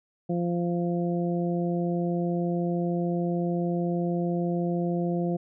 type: harmonic tone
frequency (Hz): 173.5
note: F3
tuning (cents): -11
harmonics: 1 / 2 / 3 / 4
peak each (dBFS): -26 / -30 / -34 / -36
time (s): 0.29-5.37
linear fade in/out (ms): 10
effects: none

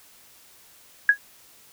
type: tone with exponential decay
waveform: sine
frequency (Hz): 1661.2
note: G#6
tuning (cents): 0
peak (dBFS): -8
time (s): 1.09-1.18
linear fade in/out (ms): 2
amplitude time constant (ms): 18
effects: white hiss -53 dBFS RMS until 1.72 s

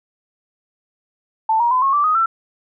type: tone with pitch steps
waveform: sine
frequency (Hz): 884 / 947.4 / 1015.4 / 1088.3 / 1166.4 / 1250.2 / 1339.9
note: A5 / A#5 / B5 / C#6 / D6 / D#6 / E6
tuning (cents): +8 / +28 / +48 / -32 / -12 / +8 / +28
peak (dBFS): -13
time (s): 1.49-2.26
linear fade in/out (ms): 5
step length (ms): 110
effects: none

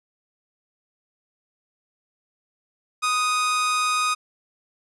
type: tone with amplitude modulation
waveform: sawtooth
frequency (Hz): 1244.5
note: D#6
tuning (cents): 0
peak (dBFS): -15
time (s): 3.02-4.15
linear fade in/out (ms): 20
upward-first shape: sine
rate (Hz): 237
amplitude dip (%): 30
effects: resampled to 24000 Hz

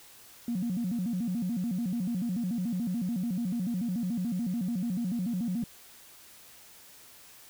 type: tone with vibrato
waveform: sine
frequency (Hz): 207.3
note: G#3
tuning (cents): -3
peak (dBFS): -27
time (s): 0.48-5.64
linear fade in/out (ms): 2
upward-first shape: square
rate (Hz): 6.9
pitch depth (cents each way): 230
effects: tanh soft clip ceiling -24 dBFS + white hiss -53 dBFS RMS until 7.49 s

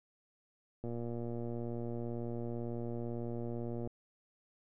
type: click train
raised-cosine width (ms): 2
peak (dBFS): -28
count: 359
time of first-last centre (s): 0.84-3.874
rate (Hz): 118
effects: none

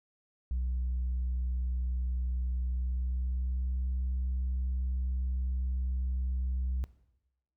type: tone with pitch glide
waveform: sine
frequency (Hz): 62.2 to 63.76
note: B1 to C2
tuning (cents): +13 to -44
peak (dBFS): -27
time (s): 0.51-6.84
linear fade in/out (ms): 0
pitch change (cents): +43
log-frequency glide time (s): 2.61-3.88
effects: noise-tail reverb RT60 0.9 s tail -19 dB re dry + tanh soft clip ceiling -27 dBFS

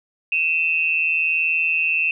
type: tone pair together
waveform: sine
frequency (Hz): 2540 / 2701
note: D#7 / E7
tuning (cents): +35 / +42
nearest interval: minor second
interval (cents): 107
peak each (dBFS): -20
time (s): 0.32-2.11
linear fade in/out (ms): 2
effects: none

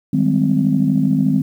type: chord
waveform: sine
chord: Ab major seventh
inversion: second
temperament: just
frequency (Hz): 155.74 / 194.67 / 207.7 / 259.6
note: Eb3 / G3 / Ab3 / C4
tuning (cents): +2 / -12 / 0 / -13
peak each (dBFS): -18 / -19 / -19 / -16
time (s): 0.13-1.42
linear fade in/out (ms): 5
effects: tanh soft clip ceiling -3 dBFS + 8-bit

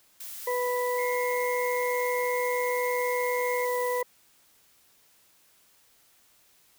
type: noise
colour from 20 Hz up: blue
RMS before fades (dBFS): -40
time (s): 0.2-4.02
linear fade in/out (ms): 5
type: harmonic tone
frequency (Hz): 493.9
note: B4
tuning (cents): 0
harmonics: 1 / 2 / 4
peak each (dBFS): -27 / -31 / -36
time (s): 0.47-4.03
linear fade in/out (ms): 5
type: tone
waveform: triangle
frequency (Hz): 2128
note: C7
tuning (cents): +29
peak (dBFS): -33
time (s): 0.98-3.65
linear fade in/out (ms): 5
effects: white hiss -62 dBFS RMS until 6.78 s

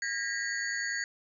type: tone cluster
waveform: sine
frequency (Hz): 1620 / 1838 / 1948 / 4497 / 6740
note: G#6 / A#6 / B6 / C#8 / G#8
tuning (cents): -43 / -25 / -24 / +24 / +25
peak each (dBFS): -35 / -37 / -36 / -40 / -40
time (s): 0.02-1.04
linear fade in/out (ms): 2
effects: none

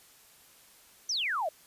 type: exponential sweep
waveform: sine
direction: down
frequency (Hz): 6272 to 584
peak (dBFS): -28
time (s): 1.09-1.49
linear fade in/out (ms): 5
effects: white hiss -58 dBFS RMS until 1.66 s + resampled to 32000 Hz

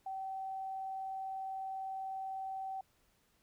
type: tone with vibrato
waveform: sine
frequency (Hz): 768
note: G5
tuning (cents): -36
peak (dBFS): -38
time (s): 0.06-2.81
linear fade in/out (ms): 5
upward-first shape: triangle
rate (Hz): 20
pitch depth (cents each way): 13
effects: pink hiss -73 dBFS RMS until 3.42 s

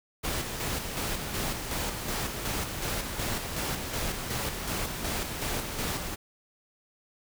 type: noise with tremolo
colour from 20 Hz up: pink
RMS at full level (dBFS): -31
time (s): 0.23-6.16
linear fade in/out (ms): 20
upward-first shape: square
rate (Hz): 2.7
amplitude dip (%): 40
effects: none

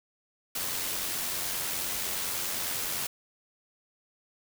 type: noise with amplitude modulation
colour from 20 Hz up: white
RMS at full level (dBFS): -31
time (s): 0.55-3.07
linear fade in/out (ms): 5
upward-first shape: sine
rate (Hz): 89.8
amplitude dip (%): 30
effects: none

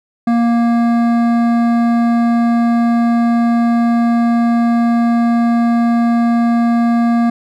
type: tone with hard clipping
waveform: triangle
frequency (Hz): 234.5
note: A#3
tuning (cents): +11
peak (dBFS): -12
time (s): 0.27-7.3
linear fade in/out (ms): 5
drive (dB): 16
effects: none

